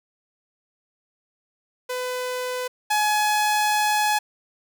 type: tone pair in turn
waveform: sawtooth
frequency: 502 / 844.3 Hz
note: B4 / G#5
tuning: +28 / +28 cents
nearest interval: major sixth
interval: 900 cents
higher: second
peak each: -22 / -15 dBFS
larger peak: second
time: 1.89-2.68 / 2.9-4.19 s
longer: second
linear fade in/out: 10 ms
effects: none